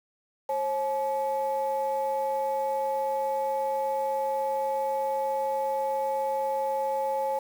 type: tone pair together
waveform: sine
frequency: 539 / 855.6 Hz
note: C#5 / A5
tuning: -49 / -49 cents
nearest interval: minor sixth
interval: 800 cents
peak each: -27 dBFS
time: 0.49-7.39 s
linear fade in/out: 5 ms
effects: tanh soft clip ceiling -20 dBFS + 8-bit